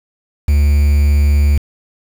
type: tone with quantisation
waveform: triangle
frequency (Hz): 72.4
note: D2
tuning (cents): -24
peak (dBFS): -6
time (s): 0.48-1.58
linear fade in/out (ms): 5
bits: 5
effects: none